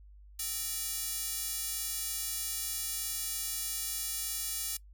square tone with high-pass filter, 261.6 Hz, C4, in tune, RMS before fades -36 dBFS, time 0.39-4.77 s, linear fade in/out 5 ms, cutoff 7200 Hz, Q 0.63, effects noise-tail reverb RT60 0.1 s tail -21 dB re dry + added 50 Hz sine -51 dBFS peak until 4.93 s

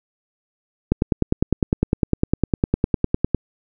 click train, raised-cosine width 3 ms, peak -3 dBFS, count 25, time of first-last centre 0.92-3.347 s, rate 9.89 Hz, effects none

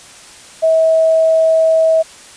sine tone, 645 Hz, E5, 38 cents flat, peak -8 dBFS, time 0.62-2.03 s, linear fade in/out 20 ms, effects white hiss -38 dBFS RMS until 2.36 s + resampled to 22050 Hz

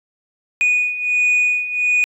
sine beating tone pair, 2469 / 2470.4 Hz, D#7 / D#7, -14 / -13 cents, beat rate 1.4 Hz, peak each -18 / -14 dBFS, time 0.61-2.04 s, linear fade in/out 0 ms, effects tanh soft clip ceiling -11 dBFS

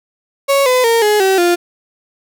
35% pulse tone with pitch steps, 554.4 / 505.5 / 460.8 / 420.2 / 383.1 / 349.3 Hz, C#5 / B4 / A#4 / G#4 / G4 / F4, 0 / +40 / -20 / +20 / -40 / 0 cents, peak -8 dBFS, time 0.48-1.56 s, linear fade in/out 20 ms, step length 180 ms, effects none

